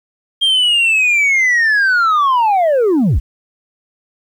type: linear sweep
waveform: sine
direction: down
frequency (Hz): 3218 to 34.58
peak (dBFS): -7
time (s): 0.41-3.2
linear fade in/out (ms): 20
effects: tanh soft clip ceiling -9 dBFS + 8-bit